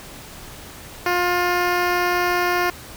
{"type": "tone with notch filter", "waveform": "10% pulse", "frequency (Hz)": 354.6, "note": "F4", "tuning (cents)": 26, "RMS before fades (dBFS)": -20, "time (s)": [1.06, 2.7], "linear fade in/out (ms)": 2, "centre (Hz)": 8100, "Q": 0.71, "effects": ["pink hiss -39 dBFS RMS until 2.96 s"]}